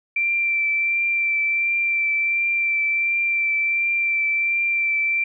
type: tone with vibrato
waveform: sine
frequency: 2349 Hz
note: D7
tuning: in tune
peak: -18 dBFS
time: 0.16-5.24 s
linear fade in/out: 5 ms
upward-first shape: triangle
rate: 1.4 Hz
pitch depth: 19 cents each way
effects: none